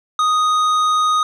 triangle tone with tanh clipping, 1244.5 Hz, D#6, in tune, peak -15 dBFS, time 0.19-1.23 s, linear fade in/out 2 ms, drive 15 dB, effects none

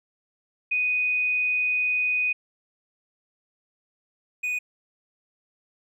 sine / triangle tone pair in turn, 2489 / 2480 Hz, D#7 / D#7, 0 / -6 cents, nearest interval unison, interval 6 cents, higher first, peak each -21 / -23 dBFS, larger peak first, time 0.71-2.33 / 4.43-4.59 s, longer first, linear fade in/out 10 ms, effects none

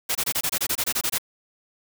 white noise bursts, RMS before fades -24 dBFS, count 13, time 0.09-1.184 s, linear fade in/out 10 ms, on 62 ms, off 24 ms, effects none

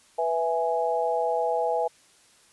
sine chord, E major, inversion second, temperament equal, 493.9 / 659.3 / 830.6 Hz, B4 / E5 / G#5, 0 / 0 / 0 cents, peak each -27 dBFS, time 0.18-1.88 s, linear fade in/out 10 ms, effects white hiss -58 dBFS RMS until 2.52 s + resampled to 24000 Hz

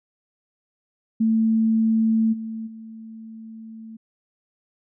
sine tone with level steps, 222.8 Hz, A3, 22 cents sharp, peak -16 / -28 / -36 dBFS, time 1.2-3.97 s, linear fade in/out 10 ms, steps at 2.32 / 2.66 s, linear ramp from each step 20 ms, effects none

